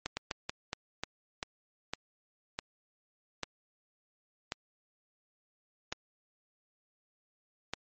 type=slowing click train; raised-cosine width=0.2 ms; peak=-16 dBFS; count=13; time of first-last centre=0.06-7.736 s; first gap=110 ms; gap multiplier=1.29; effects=MP3 32 kbps